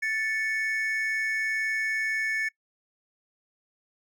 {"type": "tone pair together", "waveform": "triangle", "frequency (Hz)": [1760, 2219], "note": ["A6", "C#7"], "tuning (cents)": [0, 1], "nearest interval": "major third", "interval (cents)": 401, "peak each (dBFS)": [-26, -28], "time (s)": [0.02, 2.49], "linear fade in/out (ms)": 10, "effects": ["noise-tail reverb RT60 0.1 s tail -22 dB re dry"]}